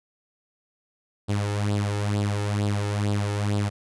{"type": "tone with flanger", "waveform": "sawtooth", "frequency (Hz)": 102.7, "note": "G#2", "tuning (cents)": -19, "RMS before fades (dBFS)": -25, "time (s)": [1.28, 3.7], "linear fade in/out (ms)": 20, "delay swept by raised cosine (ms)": [0.23, 2.33], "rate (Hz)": 2.2, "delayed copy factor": 0.65, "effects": ["resampled to 24000 Hz"]}